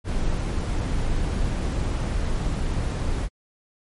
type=noise; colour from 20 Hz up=brown; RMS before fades=-24 dBFS; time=0.04-3.29 s; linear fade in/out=50 ms; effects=MP3 48 kbps